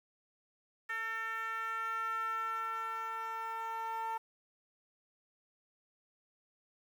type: tone with band-pass filter sweep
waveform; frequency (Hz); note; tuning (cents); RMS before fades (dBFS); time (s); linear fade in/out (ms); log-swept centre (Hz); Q
10% pulse; 450; A4; +39; -38; 0.89-4.18; 10; 1700 to 960; 4.8
effects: 10-bit